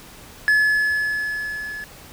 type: tone with level ramp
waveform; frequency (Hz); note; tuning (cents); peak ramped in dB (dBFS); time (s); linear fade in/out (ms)
triangle; 1712; A6; -48; -11 to -28; 0.48-1.84; 0
effects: pink hiss -43 dBFS RMS until 2.12 s